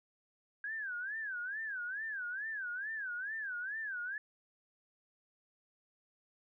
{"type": "tone with vibrato", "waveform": "sine", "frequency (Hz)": 1602, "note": "G6", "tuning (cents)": 37, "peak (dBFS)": -37, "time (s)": [0.64, 4.18], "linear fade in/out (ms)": 2, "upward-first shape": "sine", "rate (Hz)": 2.3, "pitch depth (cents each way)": 200, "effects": []}